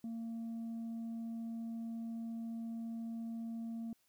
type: tone with tanh clipping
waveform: sine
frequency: 228.6 Hz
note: A#3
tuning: 34 cents flat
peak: -40 dBFS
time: 0.04-3.93 s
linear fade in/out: 2 ms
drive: 2 dB
effects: white hiss -75 dBFS RMS until 4.08 s